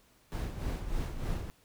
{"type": "noise with tremolo", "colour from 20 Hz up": "brown", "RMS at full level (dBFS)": -32, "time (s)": [0.32, 1.5], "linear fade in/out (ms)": 0, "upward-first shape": "sine", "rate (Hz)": 3.3, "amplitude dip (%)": 60, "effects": ["pink hiss -65 dBFS RMS until 1.64 s"]}